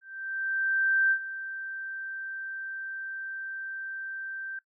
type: tone with ADSR envelope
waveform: sine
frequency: 1565 Hz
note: G6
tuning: 3 cents flat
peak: -20 dBFS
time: 0.01-4.59 s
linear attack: 1100 ms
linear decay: 75 ms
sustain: -14 dB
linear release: 4 ms
effects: noise-tail reverb RT60 0.1 s tail -18 dB re dry